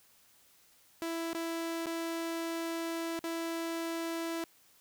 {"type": "tone with dropouts", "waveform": "sawtooth", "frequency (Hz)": 331.4, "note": "E4", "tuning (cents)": 9, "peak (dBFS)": -30, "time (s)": [1.02, 4.44], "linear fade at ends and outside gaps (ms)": 0, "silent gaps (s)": [[1.332, 1.348], [1.859, 1.867], [3.191, 3.24]], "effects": ["white hiss -64 dBFS RMS until 4.8 s"]}